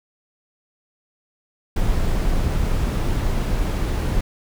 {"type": "noise", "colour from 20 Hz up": "brown", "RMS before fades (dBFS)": -20, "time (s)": [1.76, 4.21], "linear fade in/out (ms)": 5, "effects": []}